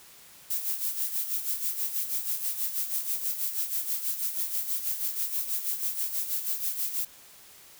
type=noise with tremolo; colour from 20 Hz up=violet; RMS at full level=-28 dBFS; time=0.5-7.05 s; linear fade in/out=5 ms; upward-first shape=sine; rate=6.2 Hz; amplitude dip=65%; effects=white hiss -52 dBFS RMS until 7.79 s